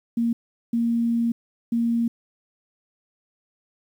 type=tone bursts at uneven times; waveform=sine; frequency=233.1 Hz; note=A#3; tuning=in tune; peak=-19 dBFS; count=3; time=0.17-0.33 / 0.73-1.32 / 1.72-2.08 s; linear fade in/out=5 ms; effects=9-bit